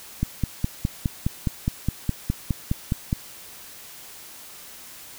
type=click train; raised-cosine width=5 ms; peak=-9 dBFS; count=15; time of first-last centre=0.23-3.129 s; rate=4.83 Hz; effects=white hiss -43 dBFS RMS until 5.18 s